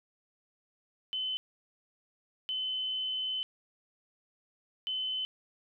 sine tone bursts at uneven times, 3041 Hz, F#7, 47 cents sharp, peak -31 dBFS, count 3, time 1.13-1.37 / 2.49-3.43 / 4.87-5.25 s, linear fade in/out 0 ms, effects none

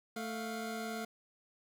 25% pulse tone pair together, 221.3 / 702 Hz, A3 / F5, +10 / +9 cents, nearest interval octave + minor sixth, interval 1999 cents, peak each -36 / -38 dBFS, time 0.16-1.05 s, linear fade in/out 5 ms, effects none

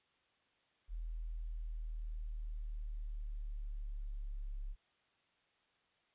sine linear sweep, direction down, 41 to 34.65 Hz, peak -39 dBFS, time 0.88-4.76 s, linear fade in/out 50 ms, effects white hiss -75 dBFS RMS until 6.14 s + resampled to 8000 Hz

